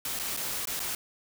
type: noise with dropouts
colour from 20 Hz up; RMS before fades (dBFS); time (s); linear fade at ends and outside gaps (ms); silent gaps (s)
white; -33; 0.05-0.95; 2; 0.191-0.196 / 0.366-0.372 / 0.655-0.672 / 0.795-0.801
effects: none